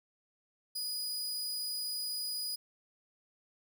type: tone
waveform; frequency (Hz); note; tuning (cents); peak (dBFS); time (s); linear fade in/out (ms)
sawtooth; 4936; D#8; -15; -32; 0.75-2.56; 10
effects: none